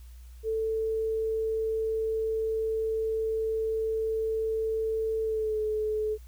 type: tone with pitch glide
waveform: sine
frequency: 442.8 to 429.9 Hz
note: A4 to A4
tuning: +11 to -40 cents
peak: -26 dBFS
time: 0.43-6.18 s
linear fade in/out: 50 ms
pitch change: -51 cents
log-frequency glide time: 5.23-5.59 s
effects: added 60 Hz sine -44 dBFS peak until 6.27 s + white hiss -62 dBFS RMS until 6.27 s